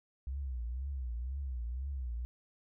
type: tone with vibrato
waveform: sine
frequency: 63.7 Hz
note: C2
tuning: 46 cents flat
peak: -35 dBFS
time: 0.27-2.25 s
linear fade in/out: 0 ms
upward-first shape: triangle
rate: 2 Hz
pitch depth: 190 cents each way
effects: none